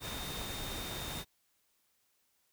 sine tone in noise, 3668 Hz, A#7, 29 cents flat, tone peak -45 dBFS, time 0-1.25 s, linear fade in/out 50 ms, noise pink, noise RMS -41 dBFS, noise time 0-1.25 s, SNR -7 dB, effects white hiss -75 dBFS RMS until 2.52 s

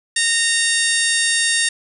harmonic tone, 923 Hz, A#5, 17 cents flat, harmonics 2 / 3 / 4 / 5 / 6 / 7 / 8 / 9 / 10, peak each -20 / -26 / -22 / -26 / -26 / -30 / -27 / -27 / -22 dBFS, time 0.16-1.69 s, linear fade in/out 5 ms, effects none

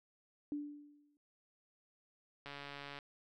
sine tone with exponential decay, 292.5 Hz, D4, 7 cents flat, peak -35 dBFS, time 0.52-1.17 s, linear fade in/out 1 ms, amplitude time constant 140 ms
click train, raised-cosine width 0.3 ms, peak -31 dBFS, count 76, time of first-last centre 2.46-2.988 s, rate 142 Hz
effects none

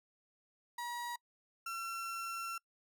35% pulse tone pair in turn, 958 / 1354.8 Hz, A#5 / E6, +47 / +47 cents, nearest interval tritone, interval 600 cents, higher second, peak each -37 / -37 dBFS, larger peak neither, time 0.78-1.16 / 1.66-2.58 s, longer second, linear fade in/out 5 ms, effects noise-tail reverb RT60 0.1 s tail -25 dB re dry

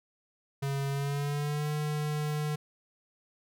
square tone with pitch glide, 138.59 to 150.26 Hz, C#3 to D3, 0 to +40 cents, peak -30 dBFS, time 0.62-2.56 s, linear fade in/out 10 ms, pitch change +140 cents, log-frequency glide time 0.9-1.69 s, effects none

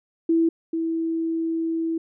sine tone pair in turn, 329.6 / 327.5 Hz, E4 / E4, 0 / -11 cents, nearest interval unison, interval 11 cents, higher first, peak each -16 / -22 dBFS, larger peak first, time 0.29-0.49 / 0.73-1.98 s, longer second, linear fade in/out 5 ms, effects none

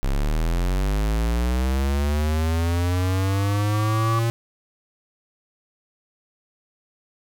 square linear sweep, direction up, 32.53 to 116.54 Hz, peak -20 dBFS, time 0.03-4.3 s, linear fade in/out 0 ms
sine tone with exponential growth, 1147 Hz, D6, 41 cents flat, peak -22 dBFS, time 2.12-4.19 s, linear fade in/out 1 ms, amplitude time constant 450 ms
effects none

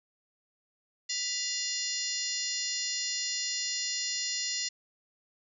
harmonic tone with a mistuned harmonic, 704 Hz, F5, 14 cents sharp, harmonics 3 / 4 / 5 / 6 / 7 / 8 / 9 / 10, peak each -41 / -41 / -43 / -37 / -37 / -37 / -45 / -37 dBFS, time 1.09-4.69 s, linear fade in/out 10 ms, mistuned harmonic 3, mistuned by -110 cents, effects none

